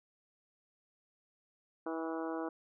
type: harmonic tone with a mistuned harmonic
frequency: 162.3 Hz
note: E3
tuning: 27 cents flat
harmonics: 2 / 3 / 4 / 5 / 6 / 7 / 8 / 9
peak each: -38 / -42 / -44 / -46 / -48 / -49 / -50 / -51 dBFS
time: 1.86-2.49 s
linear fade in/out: 5 ms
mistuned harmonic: 6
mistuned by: +20 cents
effects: none